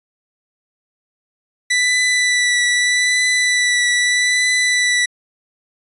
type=tone with vibrato; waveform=sawtooth; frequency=1975.5 Hz; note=B6; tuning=in tune; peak=-10 dBFS; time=1.7-5.06 s; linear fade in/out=10 ms; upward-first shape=triangle; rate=0.8 Hz; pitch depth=20 cents each way; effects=resampled to 24000 Hz